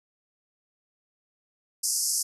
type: band-pass noise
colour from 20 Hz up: pink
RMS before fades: -27 dBFS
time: 1.83-2.23 s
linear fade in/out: 10 ms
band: 4900 to 12000 Hz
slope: 96 dB/octave
effects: none